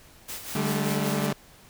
white noise with tremolo, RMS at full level -35 dBFS, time 0.28-1.27 s, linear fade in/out 10 ms, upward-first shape sine, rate 5.2 Hz, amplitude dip 60%
sawtooth chord, D suspended fourth, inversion none, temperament equal with one note detuned, 146.83 / 196 / 214.9 Hz, D3 / G3 / A3, 0 / 0 / -41 cents, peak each -25 dBFS, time 0.55-1.33 s, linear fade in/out 5 ms
effects pink hiss -53 dBFS RMS until 1.69 s

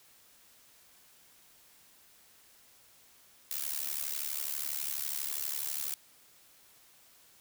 blue noise with amplitude modulation, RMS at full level -32 dBFS, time 3.51-5.94 s, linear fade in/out 0 ms, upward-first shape sine, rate 72.2 Hz, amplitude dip 90%, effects white hiss -61 dBFS RMS until 7.4 s

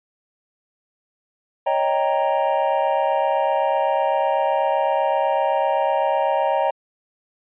triangle chord, Eb dominant seventh, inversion third, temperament equal with one note detuned, 554.4 / 622.3 / 787.6 / 932.3 Hz, Db5 / Eb5 / G5 / Bb5, 0 / 0 / +8 / 0 cents, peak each -21 dBFS, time 1.66-6.71 s, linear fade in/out 10 ms, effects resampled to 8000 Hz

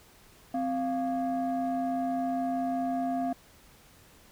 sine tone pair together, 260.4 / 696 Hz, C4 / F5, -8 / -6 cents, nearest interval octave + perfect fourth, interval 1702 cents, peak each -28 dBFS, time 0.54-3.33 s, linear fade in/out 5 ms, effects tanh soft clip ceiling -24 dBFS + pink hiss -57 dBFS RMS until 4.31 s

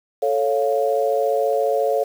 sine chord, A augmented, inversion none, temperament equal, 440 / 554.4 / 698.5 Hz, A4 / C#5 / E#5, 0 / 0 / 0 cents, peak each -21 / -20 / -23 dBFS, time 0.22-2.04 s, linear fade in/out 10 ms, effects 7-bit

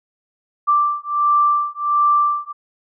sine beating tone pair, 1174.7 / 1176.1 Hz, D6 / D6, 0 / +2 cents, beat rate 1.4 Hz, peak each -17 / -17 dBFS, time 0.67-2.53 s, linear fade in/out 20 ms, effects none

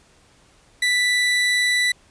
30% pulse tone, 1975.5 Hz, B6, in tune, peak -14 dBFS, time 0.82-1.92 s, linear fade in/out 5 ms, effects pink hiss -55 dBFS RMS until 2.1 s + resampled to 22050 Hz

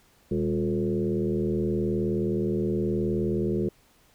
sine tone with frequency modulation, 277.2 Hz, C#4, in tune, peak -23 dBFS, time 0.31-3.69 s, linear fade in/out 5 ms, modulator 79.1 Hz, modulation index 2.1, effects pink hiss -61 dBFS RMS until 4.14 s

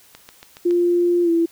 click train, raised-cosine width 0.2 ms, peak -21 dBFS, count 5, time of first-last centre 0.15-0.709 s, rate 7.16 Hz
sine tone with pitch glide, 349.2 to 334.4 Hz, F4 to E4, 0 to +25 cents, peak -14 dBFS, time 0.65-1.46 s, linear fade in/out 10 ms, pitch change -75 cents, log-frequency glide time 1.23-1.3 s
effects white hiss -51 dBFS RMS until 1.51 s

